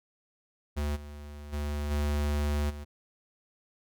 square tone with level steps, 73.42 Hz, D2, in tune, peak -29 / -42 / -31 / -27 / -39 dBFS, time 0.76-2.85 s, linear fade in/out 20 ms, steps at 0.95 / 1.52 / 1.9 / 2.69 s, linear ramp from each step 20 ms, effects none

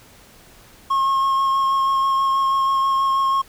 triangle tone with vibrato, 1081 Hz, C#6, 44 cents flat, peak -14 dBFS, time 0.9-3.42 s, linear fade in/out 10 ms, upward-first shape sine, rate 6.2 Hz, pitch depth 12 cents each way, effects pink hiss -48 dBFS RMS until 3.48 s

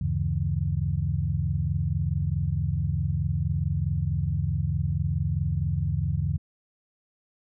sine tone cluster, 76.5 / 95.9 / 139.2 / 163.8 Hz, D#2 / G2 / C#3 / E3, -29 / -37 / +8 / -11 cents, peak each -30 / -28 / -28 / -31 dBFS, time 0.01-6.38 s, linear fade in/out 5 ms, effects none

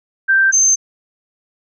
sine tone pair in turn, 1568 / 6272 Hz, G6 / G8, 0 / 0 cents, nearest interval 2 octaves, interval 2400 cents, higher second, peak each -9 dBFS, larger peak neither, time 0.28-0.52 / 0.52-0.76 s, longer neither, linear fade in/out 20 ms, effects none

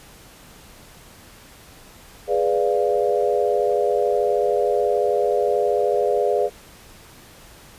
sine chord, G# diminished seventh, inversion none, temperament equal, 415.3 / 493.9 / 587.3 / 698.5 Hz, G#4 / B4 / D5 / F5, 0 / 0 / 0 / 0 cents, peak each -21 / -22 / -23 / -25 dBFS, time 2.27-6.5 s, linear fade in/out 50 ms, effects pink hiss -46 dBFS RMS until 7.78 s + resampled to 32000 Hz

